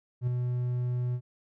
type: tone with ADSR envelope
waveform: triangle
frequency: 123.47 Hz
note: B2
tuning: in tune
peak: -21 dBFS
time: 0.21-1.21 s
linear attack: 63 ms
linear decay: 4 ms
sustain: -4 dB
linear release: 67 ms
effects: none